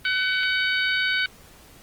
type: harmonic tone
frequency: 753 Hz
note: F#5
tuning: 30 cents sharp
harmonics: 2 / 3 / 4 / 5 / 6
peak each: -23 / -27 / -29 / -31 / -33 dBFS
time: 0.05-1.26 s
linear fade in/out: 2 ms
effects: pink hiss -50 dBFS RMS until 1.82 s + Opus 24 kbps